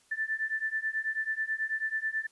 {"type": "beating tone pair", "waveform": "sine", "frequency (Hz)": [1760, 1769.2], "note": ["A6", "A6"], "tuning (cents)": [0, 9], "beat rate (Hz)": 9.2, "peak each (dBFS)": [-33, -32], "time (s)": [0.11, 2.27], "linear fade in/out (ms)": 10, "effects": ["white hiss -65 dBFS RMS until 2.31 s", "resampled to 24000 Hz"]}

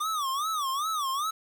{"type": "tone with vibrato", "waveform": "square", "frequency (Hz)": 1174.7, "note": "D6", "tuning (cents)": 0, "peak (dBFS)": -28, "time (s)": [0, 1.31], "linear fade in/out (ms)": 10, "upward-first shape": "sine", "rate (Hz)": 2.5, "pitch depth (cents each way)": 190, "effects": ["9-bit"]}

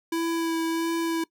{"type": "tone with vibrato", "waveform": "square", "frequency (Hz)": 330.2, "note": "E4", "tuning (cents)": 3, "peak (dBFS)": -25, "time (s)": [0.12, 1.24], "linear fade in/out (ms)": 5, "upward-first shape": "sine", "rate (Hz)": 1.5, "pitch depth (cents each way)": 13, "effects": ["noise-tail reverb RT60 0.1 s tail -21 dB re dry"]}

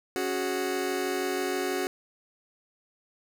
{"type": "chord", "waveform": "sawtooth", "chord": "C# suspended fourth", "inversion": "none", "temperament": "just", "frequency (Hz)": [277.2, 369.6, 415.8], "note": ["C#4", "F#4", "G#4"], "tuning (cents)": [0, -2, 2], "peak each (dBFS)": [-30, -25, -30], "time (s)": [0.16, 1.87], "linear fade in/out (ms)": 0, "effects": []}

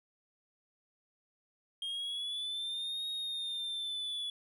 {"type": "linear two-way sweep", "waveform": "triangle", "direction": "up then down", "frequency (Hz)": [3218, 3752, 3410], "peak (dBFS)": -34, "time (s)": [1.82, 4.3], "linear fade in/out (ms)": 2, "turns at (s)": 3.08, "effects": []}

